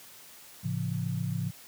sine chord, A augmented, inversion none, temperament just, 110 / 137.5 / 171.88 Hz, A2 / C#3 / E#3, 0 / -14 / -27 cents, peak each -33 dBFS, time 0.63-1.51 s, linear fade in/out 20 ms, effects white hiss -51 dBFS RMS until 1.67 s + high-pass 60 Hz 12 dB/octave

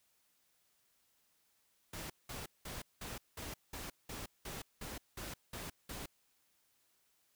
pink noise bursts, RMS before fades -45 dBFS, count 12, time 1.93-6.06 s, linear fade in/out 5 ms, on 170 ms, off 190 ms, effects white hiss -75 dBFS RMS until 7.35 s

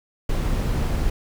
brown noise, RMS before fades -22 dBFS, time 0.29-1.1 s, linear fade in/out 5 ms, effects none

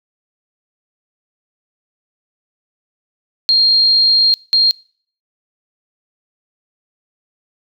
sine tone bursts at uneven times, 4218 Hz, C8, 13 cents sharp, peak -8 dBFS, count 2, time 3.49-4.34 / 4.53-4.71 s, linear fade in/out 0 ms, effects noise-tail reverb RT60 0.5 s tail -24 dB re dry

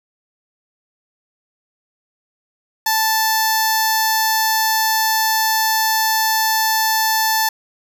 10% pulse tone with notch filter, 880 Hz, A5, in tune, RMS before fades -17 dBFS, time 2.86-7.49 s, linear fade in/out 5 ms, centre 2900 Hz, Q 0.73, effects none

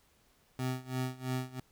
25% pulse tone with tremolo, 128.6 Hz, C3, 30 cents flat, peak -27 dBFS, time 0.59-1.6 s, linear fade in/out 2 ms, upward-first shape sine, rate 3 Hz, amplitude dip 90%, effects pink hiss -68 dBFS RMS until 1.71 s

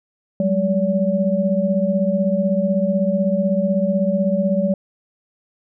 sine tone cluster, 187 / 203 / 572 Hz, F#3 / G#3 / D5, +19 / -39 / -46 cents, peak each -20 dBFS, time 0.4-4.74 s, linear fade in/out 2 ms, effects none

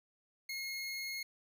25% pulse tone, 2158 Hz, C#7, 47 cents flat, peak -35 dBFS, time 0.49-1.23 s, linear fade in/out 5 ms, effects none

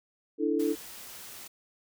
sine chord, D suspended second, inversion none, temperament equal, 293.7 / 329.6 / 440 Hz, D4 / E4 / A4, 0 / 0 / 0 cents, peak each -29 dBFS, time 0.38-0.76 s, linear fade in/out 50 ms
white noise, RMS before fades -45 dBFS, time 0.59-1.48 s, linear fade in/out 10 ms
effects none

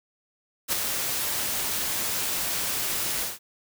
white noise with ADSR envelope, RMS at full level -23 dBFS, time 0.68-3.39 s, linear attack 43 ms, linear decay 15 ms, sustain -5 dB, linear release 170 ms, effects none

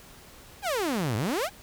sawtooth exponential two-way sweep, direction down then up, 859 to 99.7 to 859 Hz, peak -22 dBFS, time 0.62-1.5 s, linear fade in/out 50 ms, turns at 1.16 s, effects pink hiss -50 dBFS RMS until 1.62 s

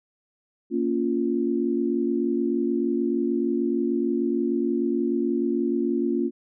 sine chord, Bb minor, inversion none, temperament just, 233.1 / 279.7 / 349.6 Hz, Bb3 / Db4 / F4, 0 / +16 / +2 cents, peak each -26 / -26 / -25 dBFS, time 0.7-6.31 s, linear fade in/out 50 ms, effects none

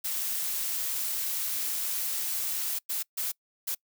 blue noise bursts at uneven times, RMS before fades -31 dBFS, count 4, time 0.04-2.79 / 2.89-3.03 / 3.17-3.32 / 3.67-3.75 s, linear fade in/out 10 ms, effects noise-tail reverb RT60 0.1 s tail -25 dB re dry

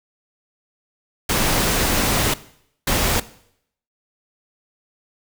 pink noise bursts at uneven times, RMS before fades -19 dBFS, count 2, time 1.29-2.34 / 2.87-3.2 s, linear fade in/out 5 ms, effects noise-tail reverb RT60 0.7 s tail -18 dB re dry

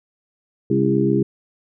harmonic tone with a mistuned harmonic, 67.2 Hz, C2, 47 cents sharp, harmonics 2 / 3 / 4 / 5 / 6, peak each -22 / -21 / -23 / -20 / -21 dBFS, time 0.7-1.23 s, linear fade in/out 5 ms, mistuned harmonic 4, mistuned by +45 cents, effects none

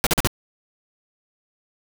pink noise bursts, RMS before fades -18 dBFS, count 4, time 0.04-0.273 s, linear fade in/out 0 ms, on 26 ms, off 43 ms, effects none

